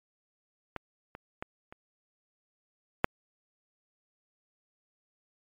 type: clicks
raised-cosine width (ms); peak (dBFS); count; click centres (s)
0.5; -20 / -27 / -20 / -30 / -6; 5; 0.763 / 1.151 / 1.425 / 1.725 / 3.044
effects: MP3 64 kbps